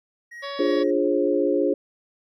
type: tone with tremolo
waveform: triangle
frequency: 1892 Hz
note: A#6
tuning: 25 cents sharp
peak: -34 dBFS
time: 0.31-0.91 s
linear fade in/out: 10 ms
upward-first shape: triangle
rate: 3.1 Hz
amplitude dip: 75%
type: harmonic tone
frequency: 561 Hz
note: C#5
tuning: 21 cents sharp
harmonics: 1 / 2 / 3 / 4 / 5 / 6 / 7 / 8 / 9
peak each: -33 / -35 / -42 / -45 / -49 / -40 / -42 / -51 / -43 dBFS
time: 0.42-0.84 s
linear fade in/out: 20 ms
type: chord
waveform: sine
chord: D half-diminished seventh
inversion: none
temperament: equal with one note detuned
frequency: 293.7 / 349.2 / 415.3 / 536.4 Hz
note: D4 / F4 / Ab4 / C5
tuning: 0 / 0 / 0 / +43 cents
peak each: -24 dBFS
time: 0.59-1.74 s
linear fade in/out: 5 ms
effects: none